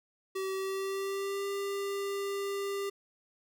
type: tone with pitch glide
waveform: square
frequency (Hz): 382.9 to 397.8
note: G4 to G4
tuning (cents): -41 to +25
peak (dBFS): -33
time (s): 0.35-2.9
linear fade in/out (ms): 10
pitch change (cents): +66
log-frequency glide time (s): 0.54-1.46
effects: none